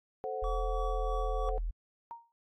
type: chord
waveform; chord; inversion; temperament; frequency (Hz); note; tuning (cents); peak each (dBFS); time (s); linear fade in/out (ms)
sine; F# diminished; first; equal; 440 / 523.3 / 740; A4 / C5 / F#5; 0 / 0 / 0; -38; 0.24-1.58; 0
type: tone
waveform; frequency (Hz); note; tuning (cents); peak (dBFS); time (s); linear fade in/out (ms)
sine; 41; E1; -9; -31; 0.42-1.71; 10
type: tone with tremolo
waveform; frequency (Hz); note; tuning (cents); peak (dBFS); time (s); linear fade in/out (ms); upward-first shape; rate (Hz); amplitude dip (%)
triangle; 1139; C#6; +47; -36; 0.44-1.49; 0; sine; 3.1; 45
type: tone with exponential decay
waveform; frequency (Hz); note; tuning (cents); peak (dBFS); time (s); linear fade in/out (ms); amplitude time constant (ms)
sine; 931; A#5; -2; -37; 2.11-2.32; 0; 45
effects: AAC 48 kbps